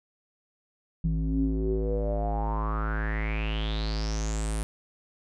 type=tone with low-pass filter sweep; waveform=square; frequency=53.8 Hz; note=A1; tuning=38 cents flat; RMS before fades=-28 dBFS; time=1.04-4.63 s; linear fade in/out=0 ms; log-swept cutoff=180 to 10000 Hz; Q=8.2; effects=none